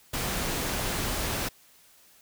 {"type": "noise", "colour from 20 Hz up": "pink", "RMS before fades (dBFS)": -30, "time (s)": [0.13, 1.49], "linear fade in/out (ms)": 10, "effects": ["white hiss -58 dBFS RMS until 2.21 s"]}